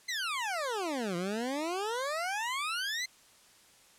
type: exponential two-way sweep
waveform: 20% pulse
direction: down then up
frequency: 2100 to 168.8 to 2100 Hz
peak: -27 dBFS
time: 0.08-3.06 s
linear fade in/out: 10 ms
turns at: 1.16 s
effects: white hiss -60 dBFS RMS until 3.98 s + low-pass 10000 Hz 12 dB/octave